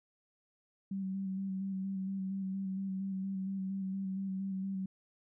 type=tone with vibrato; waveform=sine; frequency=192.2 Hz; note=G3; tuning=34 cents flat; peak=-34 dBFS; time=0.91-4.86 s; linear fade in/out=5 ms; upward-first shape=square; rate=4.3 Hz; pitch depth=21 cents each way; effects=none

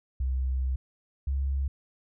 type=tone pair in turn; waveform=sine; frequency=64.8 / 68.19 Hz; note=C2 / C#2; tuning=-16 / -28 cents; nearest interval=minor second; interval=88 cents; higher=second; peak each=-25 dBFS; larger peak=neither; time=0.2-0.76 / 1.27-1.68 s; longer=first; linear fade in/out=5 ms; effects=none

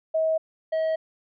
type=tone pair in turn; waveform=sine / triangle; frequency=639 / 639 Hz; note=D#5 / D#5; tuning=+46 / +46 cents; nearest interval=unison; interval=0 cents; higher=neither; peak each=-20 dBFS; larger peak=neither; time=0.14-0.38 / 0.72-0.96 s; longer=neither; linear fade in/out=10 ms; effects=resampled to 11025 Hz

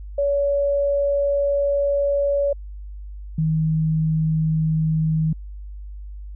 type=tone pair in turn; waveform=sine; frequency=566 / 158.05 Hz; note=C#5 / D#3; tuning=+36 / +27 cents; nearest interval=octave + minor seventh; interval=2209 cents; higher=first; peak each=-17 dBFS; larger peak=neither; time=0.18-2.53 / 3.38-5.33 s; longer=first; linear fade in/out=5 ms; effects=added 50 Hz sine -32 dBFS peak until 6.35 s

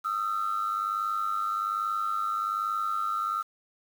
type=tone pair together; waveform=sine; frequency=1239 / 1340.2 Hz; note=D#6 / E6; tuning=-8 / +28 cents; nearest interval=minor second; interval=136 cents; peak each=-29 / -28 dBFS; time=0.04-3.43 s; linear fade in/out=20 ms; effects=tanh soft clip ceiling -21 dBFS + 8-bit

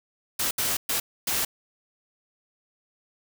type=noise bursts at uneven times; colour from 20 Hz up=white; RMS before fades=-26 dBFS; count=4; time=0.39-0.51 / 0.58-0.77 / 0.89-1 / 1.27-1.45 s; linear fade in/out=5 ms; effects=none

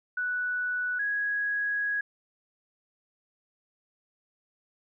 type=tone pair in turn; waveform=sine; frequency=1480 / 1661.2 Hz; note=F#6 / G#6; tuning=0 / 0 cents; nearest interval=major second; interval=200 cents; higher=second; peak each=-27 / -26 dBFS; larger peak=second; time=0.17-0.99 / 0.99-2.01 s; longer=second; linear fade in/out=5 ms; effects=none

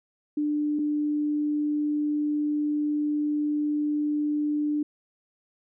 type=tone pair in turn; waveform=sine; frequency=297.3 / 297.3 Hz; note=D4 / D4; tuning=+21 / +21 cents; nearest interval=unison; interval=0 cents; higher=neither; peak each=-23 dBFS; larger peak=neither; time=0.37-0.79 / 0.79-4.83 s; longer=second; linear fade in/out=5 ms; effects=none

